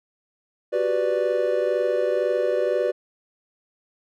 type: chord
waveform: triangle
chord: G major seventh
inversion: third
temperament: equal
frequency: 370 / 392 / 493.9 / 587.3 Hz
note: F#4 / G4 / B4 / D5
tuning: 0 / 0 / 0 / 0 cents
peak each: -25 / -27 / -22 / -22 dBFS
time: 0.72-2.92 s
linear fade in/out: 20 ms
effects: none